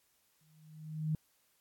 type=tone with exponential growth; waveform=sine; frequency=155.56 Hz; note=D#3; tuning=in tune; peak=-28 dBFS; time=0.41-1.15 s; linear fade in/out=2 ms; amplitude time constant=160 ms; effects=white hiss -73 dBFS RMS until 1.6 s + AAC 64 kbps